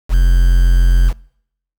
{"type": "tone with quantisation", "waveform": "triangle", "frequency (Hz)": 43.65, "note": "F1", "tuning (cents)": 0, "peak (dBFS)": -5, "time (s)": [0.09, 1.13], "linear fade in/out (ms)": 50, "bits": 5, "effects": ["noise-tail reverb RT60 0.7 s tail -25 dB re dry"]}